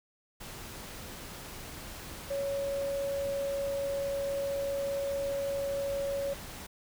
sine tone in noise, 557 Hz, C#5, 8 cents sharp, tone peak -30 dBFS, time 2.3-6.34 s, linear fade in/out 10 ms, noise pink, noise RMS -44 dBFS, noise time 0.4-6.67 s, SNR +11 dB, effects none

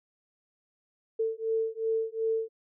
sine beating tone pair, 445.8 / 448.5 Hz, A4 / A4, +23 / +33 cents, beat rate 2.7 Hz, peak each -30 dBFS, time 1.19-2.49 s, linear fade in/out 10 ms, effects none

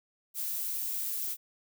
violet noise, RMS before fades -34 dBFS, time 0.34-1.37 s, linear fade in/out 50 ms, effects none

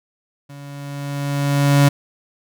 35% pulse tone with level ramp, 141.8 Hz, C#3, 40 cents sharp, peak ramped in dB -34 to -7 dBFS, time 0.49-1.89 s, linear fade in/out 10 ms, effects none

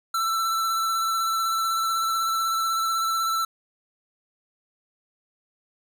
square tone with vibrato, 1334 Hz, E6, 20 cents sharp, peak -23 dBFS, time 0.14-3.45 s, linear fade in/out 5 ms, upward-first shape sine, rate 16 Hz, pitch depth 22 cents each way, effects none

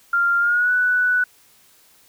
sine tone with pitch glide, 1393 to 1484.4 Hz, F6 to F#6, -5 to +5 cents, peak -15 dBFS, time 0.13-1.24 s, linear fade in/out 5 ms, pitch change +110 cents, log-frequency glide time 0.39-0.72 s, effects white hiss -54 dBFS RMS until 2.08 s

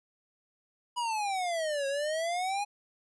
square exponential two-way sweep, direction down then up, 985 to 544 to 832 Hz, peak -30 dBFS, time 0.96-2.65 s, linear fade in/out 20 ms, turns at 1.87 s, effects resampled to 24000 Hz

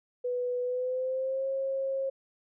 sine tone with pitch glide, 493.9 to 538.6 Hz, B4 to C#5, 0 to -50 cents, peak -28 dBFS, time 0.24-2.1 s, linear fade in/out 10 ms, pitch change +150 cents, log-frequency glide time 0.62-1.47 s, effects none

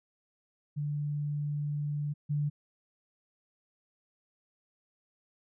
sine tone pair in turn, 146.83 / 146.83 Hz, D3 / D3, 0 / 0 cents, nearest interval unison, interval 0 cents, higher neither, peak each -30 / -27 dBFS, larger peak second, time 0.76-2.14 / 2.29-2.5 s, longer first, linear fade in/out 20 ms, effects none

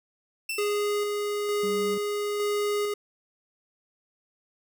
sawtooth tone with exponential decay, 2675 Hz, E7, 25 cents sharp, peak -24 dBFS, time 0.49-1.09 s, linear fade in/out 5 ms, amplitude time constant 130 ms
square tone with tremolo, 413.2 Hz, G#4, 9 cents flat, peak -25 dBFS, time 0.58-2.94 s, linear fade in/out 5 ms, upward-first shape square, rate 1.1 Hz, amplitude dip 25%
triangle tone, 196 Hz, G3, in tune, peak -31 dBFS, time 1.63-1.98 s, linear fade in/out 5 ms
effects none

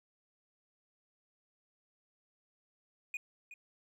triangle tone with echo, 2463 Hz, D#7, 18 cents flat, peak -34 dBFS, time 3.14-3.17 s, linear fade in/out 2 ms, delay 370 ms, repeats 1, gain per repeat -12 dB, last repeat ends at 3.54 s, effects none

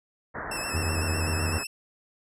white low-pass noise, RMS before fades -35 dBFS, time 0.34-1.64 s, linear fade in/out 20 ms, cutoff 1900 Hz, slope 96 dB/octave
15% pulse tone with vibrato, 2637 Hz, E7, in tune, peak -25 dBFS, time 0.51-1.67 s, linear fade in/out 5 ms, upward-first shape square, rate 7.9 Hz, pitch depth 31 cents each way
triangle tone, 87.31 Hz, F2, in tune, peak -25 dBFS, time 0.74-1.58 s, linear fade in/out 5 ms
click train, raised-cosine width 2 ms, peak -22 dBFS, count 67, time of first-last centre 0.74-1.581 s, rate 78.5 Hz
effects resampled to 32000 Hz

